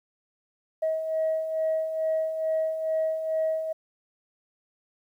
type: beating tone pair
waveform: sine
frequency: 635 / 637.3 Hz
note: D#5 / D#5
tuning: +35 / +41 cents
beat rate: 2.3 Hz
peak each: -32 / -24 dBFS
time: 0.82-3.73 s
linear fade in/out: 10 ms
effects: tanh soft clip ceiling -19 dBFS + 10-bit